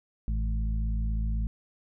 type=harmonic tone with a mistuned harmonic; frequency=53.8 Hz; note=A1; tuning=38 cents flat; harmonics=1 / 2 / 3 / 4; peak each=-26 / -37 / -40 / -40 dBFS; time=0.28-1.47 s; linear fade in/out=0 ms; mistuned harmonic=2; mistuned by=+36 cents; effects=none